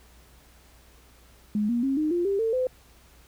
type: tone with pitch steps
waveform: sine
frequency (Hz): 209.7 / 238.1 / 270.4 / 307 / 348.6 / 395.9 / 449.5 / 510.4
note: G#3 / A#3 / C#4 / D#4 / F4 / G4 / A4 / C5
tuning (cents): +17 / +37 / -43 / -23 / -3 / +17 / +37 / -43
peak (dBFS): -22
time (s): 1.55-2.67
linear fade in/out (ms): 2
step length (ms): 140
effects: added 60 Hz sine -55 dBFS peak until 3.27 s + pink hiss -57 dBFS RMS until 3.27 s